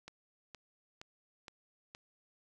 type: click train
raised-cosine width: 0.2 ms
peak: -30 dBFS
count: 5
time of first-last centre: 0.08-1.949 s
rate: 2.14 Hz
effects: none